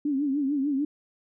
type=tone with vibrato; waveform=sine; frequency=281.2 Hz; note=C#4; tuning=25 cents sharp; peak=-23 dBFS; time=0.05-0.85 s; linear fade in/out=5 ms; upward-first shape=triangle; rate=6.7 Hz; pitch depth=130 cents each way; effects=none